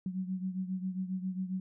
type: beating tone pair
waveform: sine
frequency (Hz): 185 / 192.4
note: F#3 / G3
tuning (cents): 0 / -32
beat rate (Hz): 7.4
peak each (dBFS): -34 / -39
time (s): 0.06-1.6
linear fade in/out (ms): 2
effects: none